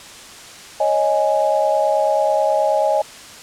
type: chord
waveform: sine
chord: C# suspended second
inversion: none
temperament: just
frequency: 554.4 / 623.7 / 831.5 Hz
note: C#5 / D#5 / G#5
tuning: 0 / +4 / +2 cents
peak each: -20 / -17 / -19 dBFS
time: 0.8-3.02 s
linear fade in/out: 5 ms
effects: white hiss -38 dBFS RMS until 3.42 s + low-pass 8000 Hz 12 dB/octave